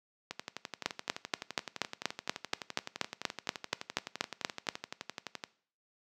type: two click trains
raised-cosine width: 0.2 ms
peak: -20 / -11 dBFS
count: 61 / 17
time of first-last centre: 0.31-5.438 / 0.86-4.688 s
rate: 11.7 / 4.18 Hz
effects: noise-tail reverb RT60 0.5 s tail -19 dB re dry + high-pass 150 Hz 12 dB/octave